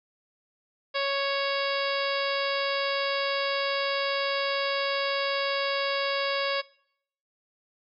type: harmonic tone with a mistuned harmonic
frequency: 554.4 Hz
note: C#5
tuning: in tune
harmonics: 1 / 2 / 3 / 4 / 5 / 6 / 7 / 8 / 9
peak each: -29 / -32 / -34 / -35 / -36 / -37 / -37 / -38 / -39 dBFS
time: 0.94-6.62 s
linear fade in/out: 20 ms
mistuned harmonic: 8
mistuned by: +50 cents
effects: noise-tail reverb RT60 0.7 s tail -22 dB re dry